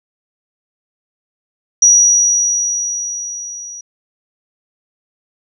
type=tone with level ramp; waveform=sine; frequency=5800 Hz; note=F#8; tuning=35 cents flat; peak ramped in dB=-4 to -28 dBFS; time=1.82-3.81 s; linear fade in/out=5 ms; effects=none

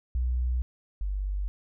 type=tone pair in turn; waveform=sine; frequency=61.74 / 48.81 Hz; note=B1 / G1; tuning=0 / -7 cents; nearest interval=major third; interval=407 cents; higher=first; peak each=-24 / -27 dBFS; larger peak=first; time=0.15-0.62 / 1.01-1.48 s; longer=neither; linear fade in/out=0 ms; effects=none

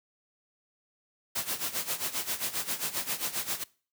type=noise with tremolo; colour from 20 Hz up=white; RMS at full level=-30 dBFS; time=1.35-3.64 s; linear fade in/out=10 ms; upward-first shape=sine; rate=7.5 Hz; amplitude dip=80%; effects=noise-tail reverb RT60 0.4 s tail -22 dB re dry + high-pass 100 Hz 12 dB/octave

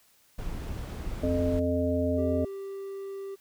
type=noise; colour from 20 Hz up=brown; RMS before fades=-35 dBFS; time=0.38-1.6 s; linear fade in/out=10 ms
type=harmonic tone; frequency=87.31 Hz; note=F2; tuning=in tune; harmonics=1 / 3 / 5 / 7; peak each=-30 / -28 / -33 / -29 dBFS; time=1.23-2.45 s; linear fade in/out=5 ms
type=tone; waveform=triangle; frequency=392 Hz; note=G4; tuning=in tune; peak=-33 dBFS; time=2.17-3.36 s; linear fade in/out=20 ms
effects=white hiss -63 dBFS RMS until 3.4 s

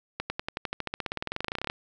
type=accelerating click train; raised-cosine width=0.3 ms; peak=-14 dBFS; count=28; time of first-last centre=0.2-1.699 s; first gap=100 ms; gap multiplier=0.95; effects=none

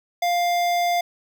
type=tone with notch filter; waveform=square; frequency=700 Hz; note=F5; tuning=4 cents sharp; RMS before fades=-21 dBFS; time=0.22-1.01 s; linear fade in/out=5 ms; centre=9300 Hz; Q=1.4; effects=none

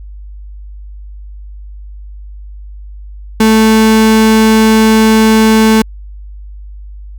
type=tone; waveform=35% pulse; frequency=220 Hz; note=A3; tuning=in tune; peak=-3 dBFS; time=3.4-5.82 s; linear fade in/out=5 ms; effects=added 50 Hz sine -26 dBFS peak until 7.18 s

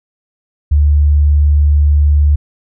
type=tone; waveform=sine; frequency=73.42 Hz; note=D2; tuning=in tune; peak=-6 dBFS; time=0.71-2.36 s; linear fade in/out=10 ms; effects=none

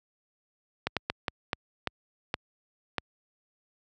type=slowing click train; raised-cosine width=0.3 ms; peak=-11 dBFS; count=8; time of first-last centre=0.87-2.983 s; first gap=97 ms; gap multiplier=1.37; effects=high-pass 60 Hz 12 dB/octave

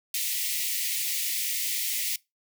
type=high-pass noise; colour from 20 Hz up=white; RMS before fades=-29 dBFS; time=0.14-2.16 s; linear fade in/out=2 ms; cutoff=1900 Hz; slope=96 dB/octave; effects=noise-tail reverb RT60 0.2 s tail -22 dB re dry

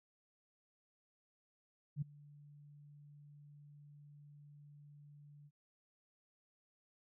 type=tone with ADSR envelope; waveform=sine; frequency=145.9 Hz; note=D3; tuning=11 cents flat; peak=-33 dBFS; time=1.96-5.51 s; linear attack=57 ms; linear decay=11 ms; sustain=-23 dB; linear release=48 ms; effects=none

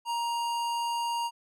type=tone with hard clipping; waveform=sine; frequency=939 Hz; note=A#5; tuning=12 cents sharp; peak=-30 dBFS; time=0.05-1.31 s; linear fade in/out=50 ms; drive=17 dB; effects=none

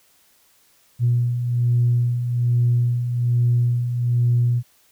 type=beating tone pair; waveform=sine; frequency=119.7 / 120.9 Hz; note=A#2 / B2; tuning=+46 / -36 cents; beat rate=1.2 Hz; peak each=-24 / -16 dBFS; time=0.99-4.63 s; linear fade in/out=50 ms; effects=tanh soft clip ceiling -10 dBFS + white hiss -58 dBFS RMS until 4.91 s

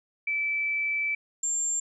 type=tone pair in turn; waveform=sine; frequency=2316 / 7353 Hz; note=D7 / A#8; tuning=-25 / -25 cents; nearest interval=octave + minor sixth; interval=2000 cents; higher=second; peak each=-25 dBFS; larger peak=neither; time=0.27-1.15 / 1.43-1.8 s; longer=first; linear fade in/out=5 ms; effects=none

